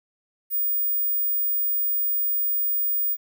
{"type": "tone", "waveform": "sine", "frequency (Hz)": 15000, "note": "A#9", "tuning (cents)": 10, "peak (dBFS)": -19, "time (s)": [0.5, 3.17], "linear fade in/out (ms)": 50, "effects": ["tanh soft clip ceiling -18 dBFS", "10-bit"]}